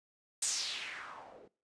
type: noise with low-pass filter sweep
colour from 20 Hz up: blue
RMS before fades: -40 dBFS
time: 0.42-1.48 s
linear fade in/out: 5 ms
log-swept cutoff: 8400 to 400 Hz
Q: 2.8
effects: noise-tail reverb RT60 0.4 s tail -23 dB re dry + resampled to 22050 Hz